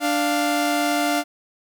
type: tone pair together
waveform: sawtooth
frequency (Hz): 293.9 / 698.5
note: D4 / F5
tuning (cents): +1 / 0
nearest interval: octave + minor third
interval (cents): 1499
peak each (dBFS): -18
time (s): 0-1.24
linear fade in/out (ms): 50
effects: none